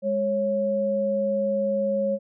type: tone pair together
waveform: sine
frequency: 206 / 550 Hz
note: G#3 / C#5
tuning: -14 / -14 cents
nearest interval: octave + perfect fourth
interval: 1700 cents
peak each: -28 / -22 dBFS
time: 0.02-2.19 s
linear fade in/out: 50 ms
effects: none